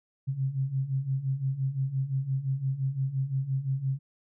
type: beating tone pair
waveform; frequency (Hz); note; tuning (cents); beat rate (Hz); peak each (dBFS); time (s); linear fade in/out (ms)
sine; 130.81 / 136.61; C3 / C#3; 0 / -25; 5.8; -32 / -28; 0.27-3.99; 20
effects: none